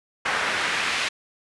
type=noise with band-pass filter sweep; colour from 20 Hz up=pink; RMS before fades=-25 dBFS; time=0.25-1.09 s; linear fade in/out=10 ms; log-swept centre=1500 to 2500 Hz; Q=1.2; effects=resampled to 24000 Hz